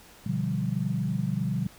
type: chord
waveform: sine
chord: G dominant seventh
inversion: first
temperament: equal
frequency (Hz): 123.47 / 146.83 / 174.61 / 196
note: B2 / D3 / F3 / G3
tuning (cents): 0 / 0 / 0 / 0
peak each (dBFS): -31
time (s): 0.26-1.67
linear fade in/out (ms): 5
effects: pink hiss -52 dBFS RMS until 1.78 s